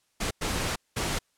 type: noise bursts at uneven times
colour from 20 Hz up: pink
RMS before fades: -29 dBFS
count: 3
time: 0.2-0.31 / 0.41-0.76 / 0.96-1.19 s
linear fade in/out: 10 ms
effects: white hiss -71 dBFS RMS until 1.37 s + low-pass 10000 Hz 12 dB/octave